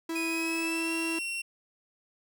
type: tone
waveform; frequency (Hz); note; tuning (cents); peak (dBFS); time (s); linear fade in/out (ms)
45% pulse; 328.6; E4; -5; -31; 0.09-1.19; 5
type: tone with pitch glide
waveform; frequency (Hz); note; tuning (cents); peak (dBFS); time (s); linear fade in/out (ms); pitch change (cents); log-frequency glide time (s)
40% pulse; 2489 to 2730; D#7 to F7; 0 to -40; -31; 0.15-1.42; 10; +160; 0.27-0.93
effects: none